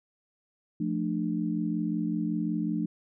sine chord, D minor, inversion first, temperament equal with one note detuned, 174.61 / 220 / 298.6 Hz, F3 / A3 / D4, 0 / 0 / +29 cents, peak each -31 dBFS, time 0.8-2.86 s, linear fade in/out 5 ms, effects none

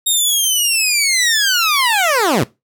15% pulse linear sweep, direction down, 3747 to 96.5 Hz, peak -6 dBFS, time 0.06-2.44 s, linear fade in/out 10 ms, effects noise-tail reverb RT60 0.2 s tail -18 dB re dry

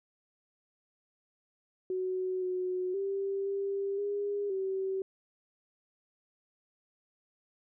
sine tone with pitch steps, 371.3 / 366.6 / 392.8 / 395.7 / 406.6 / 383.1 Hz, F#4 / F#4 / G4 / G4 / G#4 / G4, +6 / -16 / +4 / +16 / -37 / -40 cents, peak -30 dBFS, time 1.9-5.02 s, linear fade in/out 2 ms, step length 520 ms, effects none

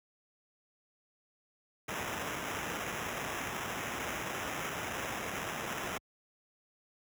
blue noise with sample-and-hold, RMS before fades -38 dBFS, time 1.88-5.98 s, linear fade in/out 5 ms, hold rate 4410 Hz, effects high-pass 60 Hz 12 dB/octave

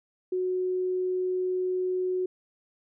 sine tone, 367.8 Hz, F#4, 10 cents flat, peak -25 dBFS, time 0.32-2.26 s, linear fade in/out 5 ms, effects none

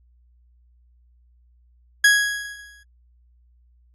40% pulse tone with exponential decay, 1661.2 Hz, G#6, in tune, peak -9 dBFS, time 2.04-2.83 s, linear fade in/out 5 ms, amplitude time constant 170 ms, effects added 60 Hz sine -54 dBFS peak until 3.94 s + AAC 32 kbps

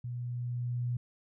sine tone with level ramp, 121.9 Hz, B2, 22 cents flat, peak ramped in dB -35 to -29 dBFS, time 0.04-0.97 s, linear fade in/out 5 ms, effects none

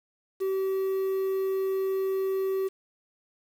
triangle tone with quantisation, 383.5 Hz, G4, 38 cents flat, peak -23 dBFS, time 0.4-2.69 s, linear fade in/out 20 ms, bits 8, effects none

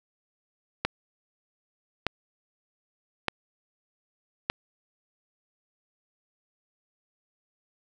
click train, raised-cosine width 0.3 ms, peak -8 dBFS, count 4, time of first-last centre 0.85-4.5 s, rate 0.822 Hz, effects none

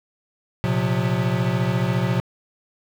square chord, Bb suspended second, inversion none, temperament equal with one note detuned, 116.54 / 130.81 / 179.01 Hz, Bb2 / C3 / F3, 0 / 0 / +43 cents, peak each -24 dBFS, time 0.64-2.2 s, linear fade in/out 0 ms, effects low-pass 4000 Hz 12 dB/octave + 7-bit

